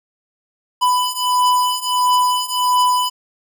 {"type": "beating tone pair", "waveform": "square", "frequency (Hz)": [995, 996.5], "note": ["B5", "B5"], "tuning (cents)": [13, 15], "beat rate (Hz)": 1.5, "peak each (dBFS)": [-19, -17], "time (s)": [0.81, 3.1], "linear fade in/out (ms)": 20, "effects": []}